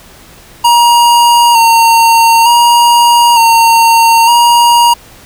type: tone with vibrato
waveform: square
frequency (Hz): 932.3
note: A#5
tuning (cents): 0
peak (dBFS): -4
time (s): 0.64-4.94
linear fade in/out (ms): 10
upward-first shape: square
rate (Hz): 0.55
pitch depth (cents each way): 29
effects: pink hiss -37 dBFS RMS until 5.25 s